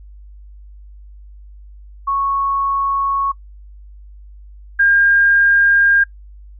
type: tone pair in turn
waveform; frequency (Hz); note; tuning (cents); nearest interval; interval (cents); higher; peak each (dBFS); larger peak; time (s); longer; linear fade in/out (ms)
sine; 1105 / 1609.3; C#6 / G6; -6 / +45; perfect fifth; 651; second; -15 / -9; second; 2.07-3.32 / 4.79-6.04; neither; 10
effects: noise-tail reverb RT60 0.1 s tail -22 dB re dry + added 50 Hz sine -36 dBFS peak until 6.59 s